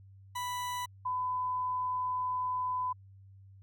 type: tone pair in turn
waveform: 40% pulse / sine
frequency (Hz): 987.8 / 1005.1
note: B5 / B5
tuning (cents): 0 / +30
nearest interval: unison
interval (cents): 30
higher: second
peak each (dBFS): -33 / -30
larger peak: second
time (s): 0.35-0.86 / 1.05-2.93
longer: second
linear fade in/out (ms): 10
effects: added 97 Hz sine -52 dBFS peak until 3.62 s